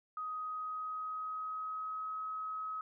sine tone with pitch glide, 1254 to 1275.2 Hz, D#6 to D#6, +13 to +42 cents, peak -37 dBFS, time 0.17-2.81 s, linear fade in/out 2 ms, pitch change +29 cents, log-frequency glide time 0.35-2.14 s, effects none

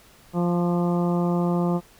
harmonic tone with a mistuned harmonic, 174.61 Hz, F3, in tune, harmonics 1 / 2 / 3 / 4 / 5 / 6 / 7, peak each -21 / -27 / -31 / -33 / -35 / -37 / -38 dBFS, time 0.33-1.81 s, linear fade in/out 50 ms, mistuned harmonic 7, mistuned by -19 cents, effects pink hiss -53 dBFS RMS until 1.99 s

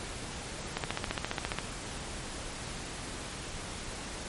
click train, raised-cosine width 0.3 ms, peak -14 dBFS, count 13, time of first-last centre 0.77-1.586 s, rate 14.7 Hz, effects pink hiss -40 dBFS RMS until 4.28 s + MP3 48 kbps

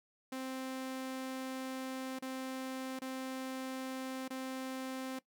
sawtooth tone with dropouts, 261.6 Hz, C4, in tune, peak -35 dBFS, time 0.32-5.19 s, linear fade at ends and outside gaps 5 ms, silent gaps 2.189-2.222 / 2.991-3.017 / 4.28-4.304 s, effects noise-tail reverb RT60 0.1 s tail -18 dB re dry

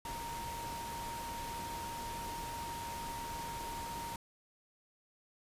sine tone in noise, 932.3 Hz, A#5, in tune, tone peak -41 dBFS, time 0.05-4.16 s, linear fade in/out 2 ms, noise pink, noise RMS -45 dBFS, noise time 0.05-4.16 s, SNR +1 dB, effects resampled to 32000 Hz

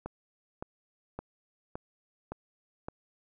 click train, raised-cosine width 1 ms, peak -23 dBFS, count 6, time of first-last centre 0.06-2.885 s, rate 1.77 Hz, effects none

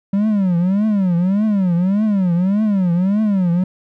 triangle tone with vibrato, 192.6 Hz, G3, 30 cents flat, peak -11 dBFS, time 0.13-3.64 s, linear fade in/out 5 ms, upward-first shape triangle, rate 1.7 Hz, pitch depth 240 cents each way, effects none

